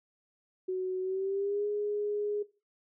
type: tone with pitch glide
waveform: sine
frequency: 371.7 to 414.8 Hz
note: F#4 to G#4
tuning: +8 to -2 cents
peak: -29 dBFS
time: 0.68-2.43 s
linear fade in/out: 10 ms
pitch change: +190 cents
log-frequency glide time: 1.01-1.66 s
effects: noise-tail reverb RT60 0.3 s tail -18 dB re dry